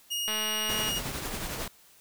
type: tone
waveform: sawtooth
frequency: 2866 Hz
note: F7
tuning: 44 cents sharp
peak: -26 dBFS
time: 0.1-1 s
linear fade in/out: 20 ms
type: click train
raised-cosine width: 0.3 ms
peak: -19 dBFS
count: 132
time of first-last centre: 0.28-0.889 s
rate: 215 Hz
type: noise with tremolo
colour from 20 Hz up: pink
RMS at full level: -33 dBFS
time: 0.69-1.68 s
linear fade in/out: 5 ms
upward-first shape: triangle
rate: 11 Hz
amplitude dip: 45%
effects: white hiss -58 dBFS RMS until 2 s